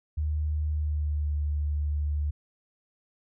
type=tone with pitch glide; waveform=sine; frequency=76 to 73.92 Hz; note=D#2 to D2; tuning=-40 to +12 cents; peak=-25 dBFS; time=0.17-2.31 s; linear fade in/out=10 ms; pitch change=-48 cents; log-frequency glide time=0.72-1.34 s; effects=none